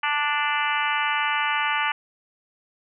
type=harmonic tone; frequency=293.7 Hz; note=D4; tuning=in tune; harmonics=3 / 4 / 5 / 6 / 7 / 8 / 9 / 10; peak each=-27 / -28 / -29 / -30 / -30 / -31 / -32 / -32 dBFS; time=0.03-1.92 s; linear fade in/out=5 ms; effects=none